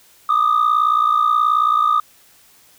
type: tone pair together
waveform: sine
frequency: 1193.4 / 1252 Hz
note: D6 / D#6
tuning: +27 / +10 cents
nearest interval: minor second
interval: 83 cents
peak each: -14 dBFS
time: 0.29-2 s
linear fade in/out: 5 ms
effects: tanh soft clip ceiling -9 dBFS + white hiss -51 dBFS RMS until 2.78 s